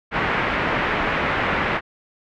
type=low-pass noise; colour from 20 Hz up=white; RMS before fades=-22 dBFS; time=0.11-1.81 s; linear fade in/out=50 ms; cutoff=2200 Hz; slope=24 dB/octave; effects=none